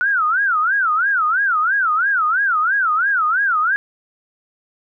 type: tone with vibrato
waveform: sine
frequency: 1422 Hz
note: F6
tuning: 31 cents sharp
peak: -14 dBFS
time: 0.01-3.76 s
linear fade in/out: 0 ms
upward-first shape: sine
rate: 3 Hz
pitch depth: 260 cents each way
effects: none